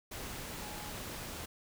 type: tone in noise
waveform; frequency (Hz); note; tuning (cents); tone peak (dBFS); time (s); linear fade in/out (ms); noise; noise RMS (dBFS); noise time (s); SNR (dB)
sine; 839; G#5; +17; -50; 0.61-0.91; 10; pink; -43; 0.11-1.46; -10
effects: none